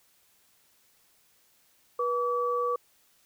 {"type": "tone pair together", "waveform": "sine", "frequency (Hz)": [486.1, 1147.8], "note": ["B4", "D6"], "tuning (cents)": [-28, -40], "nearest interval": "octave + minor third", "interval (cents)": 1488, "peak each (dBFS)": -28, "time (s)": [1.99, 2.76], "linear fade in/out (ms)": 5, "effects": ["white hiss -65 dBFS RMS until 3.25 s"]}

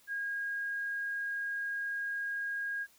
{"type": "tone", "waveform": "sine", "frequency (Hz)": 1631, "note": "G#6", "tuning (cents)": -32, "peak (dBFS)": -33, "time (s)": [0.07, 2.87], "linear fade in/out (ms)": 50, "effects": ["white hiss -64 dBFS RMS until 2.98 s"]}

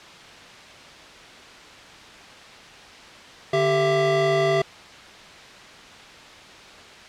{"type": "tone cluster", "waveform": "square", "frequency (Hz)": [148, 392.1, 668], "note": ["D3", "G4", "E5"], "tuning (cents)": [14, 0, 23], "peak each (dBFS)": [-28, -22, -22], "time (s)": [3.53, 4.62], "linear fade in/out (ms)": 5, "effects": ["white hiss -43 dBFS RMS until 7.08 s", "low-pass 4000 Hz 12 dB/octave"]}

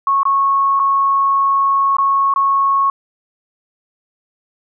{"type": "tone with dropouts", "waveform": "sine", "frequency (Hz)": 1100, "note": "C#6", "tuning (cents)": -14, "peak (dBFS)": -11, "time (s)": [0.07, 2.9], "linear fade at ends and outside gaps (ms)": 2, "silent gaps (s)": [[0.232, 0.253], [0.794, 0.798], [1.968, 1.984], [2.339, 2.36]], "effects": []}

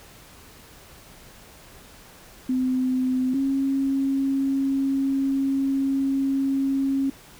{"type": "tone pair in turn", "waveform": "sine", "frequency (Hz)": [256.5, 271.8], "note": ["C4", "C#4"], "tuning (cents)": [-34, -34], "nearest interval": "minor second", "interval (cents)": 100, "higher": "second", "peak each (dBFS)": -20, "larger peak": "neither", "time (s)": [[2.49, 3.34], [3.34, 7.1]], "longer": "second", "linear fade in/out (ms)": 5, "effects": ["pink hiss -48 dBFS RMS until 7.39 s"]}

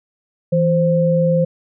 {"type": "tone pair together", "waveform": "sine", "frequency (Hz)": [164.81, 522.7], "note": ["E3", "C5"], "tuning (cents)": [0, -2], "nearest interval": "octave + minor sixth", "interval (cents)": 1998, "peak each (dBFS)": -15, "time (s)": [0.52, 1.45], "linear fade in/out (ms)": 10, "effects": []}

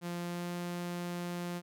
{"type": "tone with pitch glide", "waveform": "sawtooth", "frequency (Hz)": [173.7, 175.11], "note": ["F3", "F3"], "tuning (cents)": [-9, 5], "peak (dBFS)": -32, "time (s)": [0.01, 1.62], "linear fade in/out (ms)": 50, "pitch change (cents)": 14, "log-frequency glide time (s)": [0.2, 0.5], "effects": []}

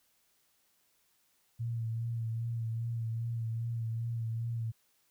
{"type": "tone with vibrato", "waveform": "sine", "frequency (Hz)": 115, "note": "A#2", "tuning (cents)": -23, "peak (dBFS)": -32, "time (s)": [1.59, 4.72], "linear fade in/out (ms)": 20, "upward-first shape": "sine", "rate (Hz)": 2.5, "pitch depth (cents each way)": 32, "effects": ["white hiss -72 dBFS RMS until 5.1 s"]}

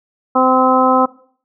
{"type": "harmonic tone", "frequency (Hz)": 258.2, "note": "C4", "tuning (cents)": -23, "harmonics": [1, 2, 3, 4, 5], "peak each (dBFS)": [-16, -16, -16, -16, -16], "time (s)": [0.35, 1.06], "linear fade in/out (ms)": 10, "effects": ["noise-tail reverb RT60 0.5 s tail -18 dB re dry"]}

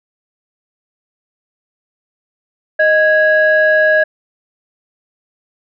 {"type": "tone pair together", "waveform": "sine", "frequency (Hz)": [622, 1656.9], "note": ["D#5", "G#6"], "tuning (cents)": [-1, -5], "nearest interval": "octave + perfect fourth", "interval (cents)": 1696, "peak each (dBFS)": -10, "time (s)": [2.79, 4.04], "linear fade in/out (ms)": 10, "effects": ["tanh soft clip ceiling -2 dBFS"]}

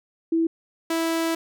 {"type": "tone pair in turn", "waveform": ["sine", "sawtooth"], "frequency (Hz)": [328.6, 328.6], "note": ["E4", "E4"], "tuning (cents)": [-5, -5], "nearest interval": "unison", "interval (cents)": 0, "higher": "neither", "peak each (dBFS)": -18, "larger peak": "neither", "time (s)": [[0.32, 0.47], [0.9, 1.35]], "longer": "second", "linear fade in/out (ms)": 5, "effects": []}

